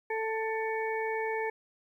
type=harmonic tone with a mistuned harmonic; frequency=442.3 Hz; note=A4; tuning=9 cents sharp; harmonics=1 / 2 / 4 / 5; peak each=-32 / -35 / -38 / -39 dBFS; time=0.1-1.5 s; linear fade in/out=5 ms; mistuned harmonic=5; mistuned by=+19 cents; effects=11-bit

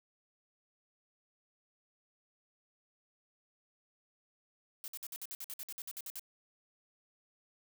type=noise bursts; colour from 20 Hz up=blue; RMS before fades=-43 dBFS; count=15; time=4.84-6.195 s; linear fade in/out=0 ms; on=39 ms; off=55 ms; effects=none

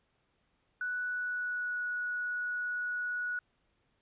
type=tone with pitch glide; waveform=sine; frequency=1480 to 1464.7 Hz; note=F#6 to F#6; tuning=0 to -18 cents; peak=-32 dBFS; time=0.81-3.39 s; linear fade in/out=2 ms; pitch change=-18 cents; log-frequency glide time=1.03-1.84 s; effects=pink hiss -75 dBFS RMS until 4.01 s + resampled to 8000 Hz

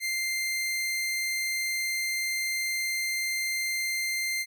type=tone; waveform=sawtooth; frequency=2093 Hz; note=C7; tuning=in tune; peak=-24 dBFS; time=0-4.46 s; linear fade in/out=50 ms; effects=none

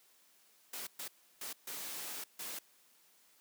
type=noise bursts at uneven times; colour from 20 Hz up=white; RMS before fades=-43 dBFS; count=5; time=0.73-0.87 / 0.99-1.08 / 1.41-1.53 / 1.67-2.24 / 2.39-2.59 s; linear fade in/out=5 ms; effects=white hiss -67 dBFS RMS until 3.4 s + high-pass 200 Hz 12 dB/octave

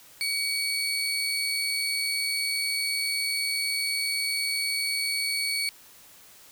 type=tone pair together; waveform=35% pulse; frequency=2258 / 4436 Hz; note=C#7 / C#8; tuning=+31 / 0 cents; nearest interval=octave; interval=1169 cents; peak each=-27 dBFS; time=0.21-5.69 s; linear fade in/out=0 ms; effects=white hiss -52 dBFS RMS until 6.51 s

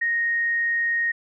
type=tone; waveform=sine; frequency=1864.7 Hz; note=A#6; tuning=in tune; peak=-20 dBFS; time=0.01-1.12 s; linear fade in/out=10 ms; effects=none

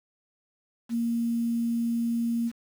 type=tone with quantisation; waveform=sine; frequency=233.1 Hz; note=A#3; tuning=in tune; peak=-24 dBFS; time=0.89-2.52 s; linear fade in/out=50 ms; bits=8; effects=none

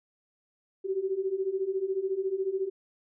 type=beating tone pair; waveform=sine; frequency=373.9 / 387.9 Hz; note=F#4 / G4; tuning=+18 / -18 cents; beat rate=14 Hz; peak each=-32 / -29 dBFS; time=0.84-2.7 s; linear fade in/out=20 ms; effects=none

